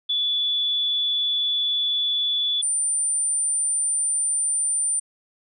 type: tone pair in turn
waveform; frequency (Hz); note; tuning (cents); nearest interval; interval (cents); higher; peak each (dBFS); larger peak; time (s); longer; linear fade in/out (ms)
sine; 3446 / 9147; A7 / D9; -37 / -47; octave + perfect fourth; 1690; second; -20; neither; 0.09-2.62 / 2.62-5; first; 10
effects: none